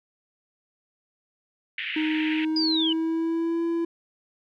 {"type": "band-pass noise", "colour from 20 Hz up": "white", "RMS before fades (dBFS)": -32, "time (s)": [1.78, 2.45], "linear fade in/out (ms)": 2, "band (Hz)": [1700, 3000], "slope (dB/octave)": 48}
{"type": "tone with pitch glide", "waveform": "triangle", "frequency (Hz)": [311.1, 335.4], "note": ["D#4", "E4"], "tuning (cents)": [0, 30], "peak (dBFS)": -21, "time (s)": [1.96, 3.85], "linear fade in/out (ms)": 5, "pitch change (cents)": 130, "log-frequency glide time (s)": [2.3, 3.63]}
{"type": "linear sweep", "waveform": "sine", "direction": "down", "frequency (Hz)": [4978, 2896], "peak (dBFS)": -23, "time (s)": [2.56, 2.93], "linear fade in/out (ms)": 5}
{"effects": []}